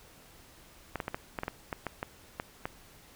clicks, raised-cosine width 0.5 ms, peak -18 dBFS, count 12, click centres 0.957 / 1.002 / 1.081 / 1.145 / 1.388 / 1.434 / 1.481 / 1.728 / 1.867 / 2.029 / 2.399 / 2.655 s, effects pink hiss -56 dBFS RMS until 3.15 s

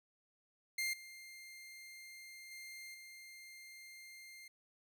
sawtooth tone with level steps, 2107 Hz, C7, 12 cents sharp, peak -32 / -48 / -45 / -49 dBFS, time 0.78-4.48 s, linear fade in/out 5 ms, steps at 0.93 / 2.51 / 2.94 s, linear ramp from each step 5 ms, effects none

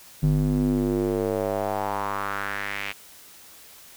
square tone with band-pass filter sweep, 50.1 Hz, G1, 38 cents sharp, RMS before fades -25 dBFS, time 0.22-2.93 s, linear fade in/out 20 ms, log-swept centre 160 to 2500 Hz, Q 2.9, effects white hiss -48 dBFS RMS until 3.96 s

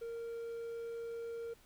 triangle tone, 463.6 Hz, A#4, 10 cents flat, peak -38 dBFS, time 0.01-1.54 s, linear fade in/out 10 ms, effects pink hiss -65 dBFS RMS until 1.65 s

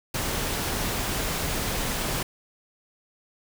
pink noise, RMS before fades -28 dBFS, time 0.14-2.23 s, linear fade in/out 5 ms, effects none

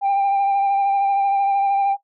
sine tone with vibrato, 793 Hz, G5, 20 cents sharp, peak -13 dBFS, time 0.01-1.97 s, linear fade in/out 50 ms, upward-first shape sine, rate 13 Hz, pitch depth 20 cents each way, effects noise-tail reverb RT60 0.1 s tail -17 dB re dry + tanh soft clip ceiling -14 dBFS

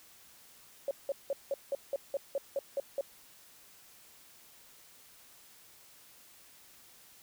sine tone bursts, 554.4 Hz, C#5, in tune, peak -29 dBFS, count 11, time 0.88-3.01 s, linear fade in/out 2 ms, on 30 ms, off 180 ms, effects white hiss -58 dBFS RMS until 7.22 s

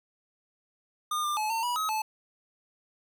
square tone with pitch steps, 1216 / 1194 / 858 / 906 / 973 / 1273 / 869 Hz, D#6 / D6 / A5 / A#5 / B5 / D#6 / A5, -40 / +28 / -44 / -50 / -26 / +39 / -22 cents, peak -28 dBFS, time 1.11-2.02 s, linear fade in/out 5 ms, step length 130 ms, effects 11-bit

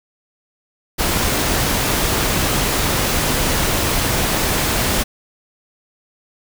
pink noise, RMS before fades -18 dBFS, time 0.98-5.04 s, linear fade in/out 20 ms, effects none

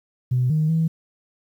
sine tone with pitch steps, 125.7 / 155.3 / 162.1 Hz, B2 / D#3 / E3, +31 / -3 / -29 cents, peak -16 dBFS, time 0.31-0.88 s, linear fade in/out 10 ms, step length 190 ms, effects tanh soft clip ceiling -12 dBFS + 9-bit

